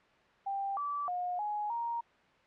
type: tone with pitch steps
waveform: sine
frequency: 790 / 1157 / 717 / 836 / 936 Hz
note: G5 / D6 / F5 / G#5 / A#5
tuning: +13 / -26 / +45 / +11 / +7 cents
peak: -32 dBFS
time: 0.46-2.01 s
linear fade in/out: 10 ms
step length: 310 ms
effects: white hiss -63 dBFS RMS until 2.46 s + low-pass 2000 Hz 12 dB/octave